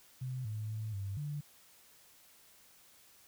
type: tone with pitch steps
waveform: sine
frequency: 128.5 / 107.5 / 109.1 / 98.6 / 146.9 Hz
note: C3 / A2 / A2 / G2 / D3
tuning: -31 / -40 / -14 / +11 / +1 cents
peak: -36 dBFS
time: 0.21-1.41 s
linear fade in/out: 10 ms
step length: 240 ms
effects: white hiss -62 dBFS RMS until 3.27 s